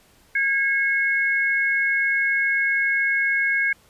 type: tone pair together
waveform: sine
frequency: 1634.7 / 2182 Hz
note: G#6 / C#7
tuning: -28 / -28 cents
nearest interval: perfect fourth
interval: 500 cents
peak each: -21 dBFS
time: 0.35-3.73 s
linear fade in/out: 5 ms
effects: pink hiss -56 dBFS RMS until 3.89 s + resampled to 32000 Hz